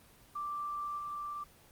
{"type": "tone with level steps", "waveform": "sine", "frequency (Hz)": 1174.7, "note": "D6", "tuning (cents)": 0, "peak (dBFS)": [-35, -37], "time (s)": [0.35, 1.44], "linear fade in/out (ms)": 10, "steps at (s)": 0.98, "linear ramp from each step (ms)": 2, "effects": ["pink hiss -60 dBFS RMS until 1.71 s", "Opus 24 kbps"]}